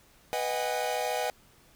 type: chord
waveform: 45% pulse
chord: G# minor seventh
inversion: first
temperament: equal with one note detuned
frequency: 493.9 / 622.3 / 740 / 813.5 Hz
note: B4 / D#5 / F#5 / G#5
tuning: 0 / 0 / 0 / -36 cents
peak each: -34 dBFS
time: 0.33-1.3 s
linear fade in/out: 0 ms
effects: pink hiss -60 dBFS RMS until 1.75 s